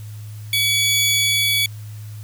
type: tone pair together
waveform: sawtooth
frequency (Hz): 2271 / 3407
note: C#7 / G#7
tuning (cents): +41 / +44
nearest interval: perfect fifth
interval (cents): 703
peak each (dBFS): -16 / -15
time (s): 0.53-1.66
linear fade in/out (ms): 2
effects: added 106 Hz sine -31 dBFS peak until 2.23 s + white hiss -48 dBFS RMS until 2.23 s